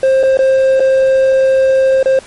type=tone with dropouts; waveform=triangle; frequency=530 Hz; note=C5; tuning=22 cents sharp; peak=-5 dBFS; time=0.03-2.19 s; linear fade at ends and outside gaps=2 ms; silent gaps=0.23-0.234 / 0.372-0.39 / 0.797-0.803 / 2.029-2.058 s; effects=pink hiss -37 dBFS RMS until 2.26 s + MP3 48 kbps